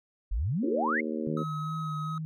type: exponential sweep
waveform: sine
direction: up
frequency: 41.2 to 2233 Hz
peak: -26 dBFS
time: 0.31-1.01 s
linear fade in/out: 10 ms
type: harmonic tone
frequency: 77.78 Hz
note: D#2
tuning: in tune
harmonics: 3 / 4 / 5 / 6 / 7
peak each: -33 / -35 / -37 / -39 / -40 dBFS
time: 0.62-1.44 s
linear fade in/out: 20 ms
type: tone with vibrato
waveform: sine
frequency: 155.56 Hz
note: D#3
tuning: in tune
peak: -32 dBFS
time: 1.27-2.25 s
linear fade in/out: 0 ms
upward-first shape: sine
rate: 2.5 Hz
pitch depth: 39 cents each way
type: tone with pitch glide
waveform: triangle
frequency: 1278 to 1269.2 Hz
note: D#6 to D#6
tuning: +46 to +34 cents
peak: -33 dBFS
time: 1.37-2.18 s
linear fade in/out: 2 ms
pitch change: -12 cents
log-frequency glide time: 1.54-2.02 s
effects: none